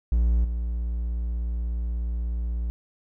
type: tone with level steps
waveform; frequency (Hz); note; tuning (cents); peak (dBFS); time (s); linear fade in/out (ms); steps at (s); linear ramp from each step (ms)
triangle; 58.27; A#1; 0; -16 / -23; 0.12-2.7; 0; 0.44; 10
effects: none